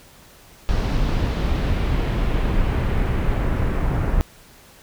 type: noise with low-pass filter sweep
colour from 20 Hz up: brown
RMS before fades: -20 dBFS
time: 0.69-4.21 s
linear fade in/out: 0 ms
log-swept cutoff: 5000 to 1700 Hz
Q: 1.1
effects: pink hiss -48 dBFS RMS until 4.82 s